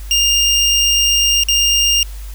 25% pulse tone with dropouts, 2808 Hz, F7, 9 cents sharp, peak -7 dBFS, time 0.11-2.03 s, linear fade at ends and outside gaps 1 ms, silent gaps 1.436-1.485 s, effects added 50 Hz sine -26 dBFS peak until 2.34 s + white hiss -41 dBFS RMS until 2.34 s

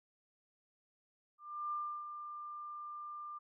sine tone with ADSR envelope, 1194 Hz, D6, 28 cents sharp, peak -35 dBFS, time 1.38-3.39 s, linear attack 340 ms, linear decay 320 ms, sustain -8 dB, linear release 16 ms, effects none

